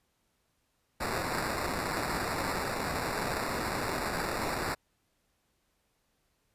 white noise with sample-and-hold, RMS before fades -33 dBFS, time 1-4.75 s, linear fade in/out 10 ms, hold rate 3150 Hz, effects pink hiss -75 dBFS RMS until 6.54 s + resampled to 32000 Hz

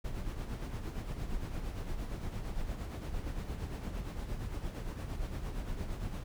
brown noise with tremolo, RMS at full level -36 dBFS, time 0.04-6.24 s, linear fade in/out 10 ms, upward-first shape sine, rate 8.7 Hz, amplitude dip 50%, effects none

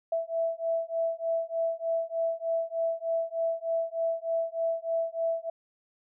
sine beating tone pair, 659.3 / 662.6 Hz, E5 / E5, 0 / +9 cents, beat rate 3.3 Hz, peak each -30 dBFS, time 0.12-5.5 s, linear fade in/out 5 ms, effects none

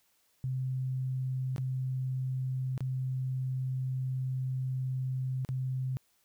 sine tone with dropouts, 129.9 Hz, C3, 12 cents flat, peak -30 dBFS, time 0.44-5.97 s, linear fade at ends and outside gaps 0 ms, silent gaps 1.562-1.581 / 2.778-2.806 / 5.449-5.489 s, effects white hiss -71 dBFS RMS until 6.24 s

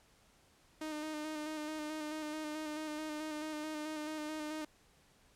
sawtooth tone with vibrato, 306.8 Hz, D#4, 24 cents flat, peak -35 dBFS, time 0.81-4.65 s, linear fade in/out 5 ms, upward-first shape square, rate 4.6 Hz, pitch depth 24 cents each way, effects pink hiss -67 dBFS RMS until 5.35 s + low-pass 11000 Hz 12 dB/octave

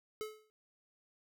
square tone with exponential decay, 430.7 Hz, A4, 37 cents flat, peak -36 dBFS, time 0.21-0.5 s, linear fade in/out 0 ms, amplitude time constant 62 ms, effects none

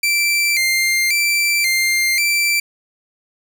sawtooth tone with vibrato, 2217 Hz, C#7, in tune, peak -11 dBFS, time 0.03-2.6 s, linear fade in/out 5 ms, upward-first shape square, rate 0.93 Hz, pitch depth 94 cents each way, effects none

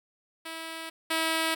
5% pulse tone pair in turn, 325.2 / 323.4 Hz, E4 / E4, -23 / -33 cents, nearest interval unison, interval 10 cents, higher first, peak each -25 / -14 dBFS, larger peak second, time 0.45-0.9 / 1.1-1.55 s, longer neither, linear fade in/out 10 ms, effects none

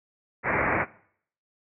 white low-pass noise, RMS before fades -25 dBFS, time 0.43-0.86 s, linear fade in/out 50 ms, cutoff 2300 Hz, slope 96 dB/octave, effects noise-tail reverb RT60 0.6 s tail -20 dB re dry + high-pass 60 Hz 12 dB/octave

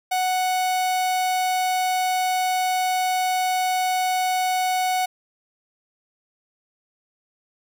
45% pulse tone, 740 Hz, F#5, in tune, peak -20 dBFS, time 0.11-5.06 s, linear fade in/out 10 ms, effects none

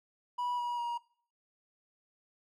triangle tone with pitch steps, 977 / 963.5 / 950.3 Hz, B5 / B5 / A#5, -19 / -43 / +33 cents, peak -30 dBFS, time 0.38-0.98 s, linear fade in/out 10 ms, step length 200 ms, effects noise-tail reverb RT60 0.5 s tail -21 dB re dry

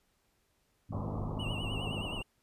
harmonic tone, 51.91 Hz, G#1, in tune, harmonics 2 / 3 / 4 / 5, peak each -39 / -43 / -45 / -47 dBFS, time 0.89-2.02 s, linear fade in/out 10 ms
pink low-pass noise, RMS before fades -39 dBFS, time 0.92-2.22 s, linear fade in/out 5 ms, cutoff 1200 Hz, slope 96 dB/octave
triangle tone with vibrato, 2837 Hz, F7, 27 cents sharp, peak -38 dBFS, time 1.39-2.23 s, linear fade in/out 10 ms, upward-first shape triangle, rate 9.6 Hz, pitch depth 98 cents each way
effects pink hiss -74 dBFS RMS until 2.42 s + resampled to 32000 Hz

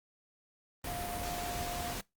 sine tone in noise, 705 Hz, F5, 16 cents sharp, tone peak -39 dBFS, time 0.87-1.93 s, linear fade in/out 5 ms, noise pink, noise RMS -39 dBFS, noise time 0.84-2.01 s, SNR -3 dB, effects noise-tail reverb RT60 0.2 s tail -23 dB re dry + Opus 32 kbps

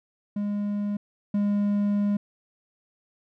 triangle tone pair in turn, 205.2 / 204.3 Hz, G#3 / G#3, -21 / -28 cents, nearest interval unison, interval 7 cents, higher first, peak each -23 / -19 dBFS, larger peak second, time 0.36-0.97 / 1.34-2.17 s, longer second, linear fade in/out 5 ms, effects none

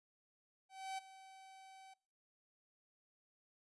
45% pulse tone with ADSR envelope, 767 Hz, G5, 38 cents flat, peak -40 dBFS, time 0.69-1.94 s, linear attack 290 ms, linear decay 14 ms, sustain -16 dB, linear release 8 ms, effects noise-tail reverb RT60 0.6 s tail -26 dB re dry + resampled to 24000 Hz

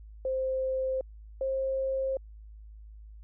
sine tone pair in turn, 523.3 / 532.4 Hz, C5 / C5, 0 / +30 cents, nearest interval unison, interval 30 cents, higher second, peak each -27 dBFS, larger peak neither, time 0.25-1.01 / 1.41-2.17 s, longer neither, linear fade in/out 2 ms, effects added 53 Hz sine -45 dBFS peak until 3.23 s

